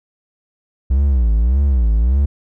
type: tone with vibrato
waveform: triangle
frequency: 61.74 Hz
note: B1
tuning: in tune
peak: -9 dBFS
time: 0.9-2.26 s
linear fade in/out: 10 ms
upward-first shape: sine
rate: 1.7 Hz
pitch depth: 240 cents each way
effects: none